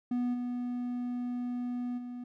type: tone with level steps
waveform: triangle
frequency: 245.2 Hz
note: B3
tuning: 12 cents flat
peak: -26 / -30 / -36 dBFS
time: 0.11-2.24 s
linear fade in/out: 5 ms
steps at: 0.33 / 1.97 s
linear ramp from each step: 20 ms
effects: none